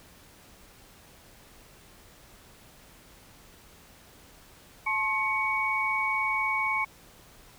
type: tone cluster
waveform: sine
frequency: 870 / 1069 / 2239 Hz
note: A5 / C6 / C#7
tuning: -20 / +37 / +17 cents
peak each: -33 / -30 / -27 dBFS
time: 4.86-6.85 s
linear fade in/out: 10 ms
effects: pink hiss -54 dBFS RMS until 7.58 s